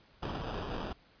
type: noise with sample-and-hold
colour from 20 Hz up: pink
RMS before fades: -38 dBFS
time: 0.22-0.93 s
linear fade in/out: 10 ms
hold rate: 2100 Hz
effects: pink hiss -63 dBFS RMS until 1.2 s + resampled to 11025 Hz